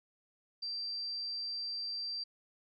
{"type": "tone", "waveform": "sine", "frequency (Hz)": 4699, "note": "D8", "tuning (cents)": 0, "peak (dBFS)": -36, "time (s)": [0.62, 2.24], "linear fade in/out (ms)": 10, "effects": []}